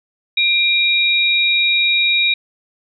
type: tone pair together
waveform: sine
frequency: 2384 / 3788 Hz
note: D7 / A#7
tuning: +25 / +27 cents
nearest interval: minor sixth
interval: 802 cents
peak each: -15 dBFS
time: 0.37-2.34 s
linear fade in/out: 5 ms
effects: none